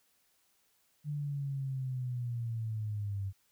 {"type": "linear sweep", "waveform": "sine", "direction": "down", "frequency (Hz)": [149.1, 96], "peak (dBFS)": -33, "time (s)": [1.04, 3.33], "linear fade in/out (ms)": 50, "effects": ["white hiss -72 dBFS RMS until 3.51 s"]}